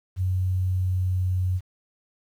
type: tone with pitch glide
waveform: sine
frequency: 92.5 to 91.86 Hz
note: F#2 to F#2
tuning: 0 to -12 cents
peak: -21 dBFS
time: 0.16-1.61 s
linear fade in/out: 50 ms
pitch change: -12 cents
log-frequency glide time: 0.55-1.35 s
effects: 9-bit